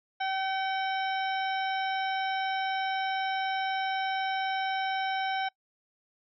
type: harmonic tone with a mistuned harmonic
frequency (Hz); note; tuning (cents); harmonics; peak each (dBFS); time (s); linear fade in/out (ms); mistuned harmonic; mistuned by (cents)
768; G5; -36; 1 / 2 / 3 / 4 / 5 / 7; -29 / -35 / -39 / -41 / -43 / -46; 0.2-5.49; 10; 3; -29
effects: noise-tail reverb RT60 0.1 s tail -24 dB re dry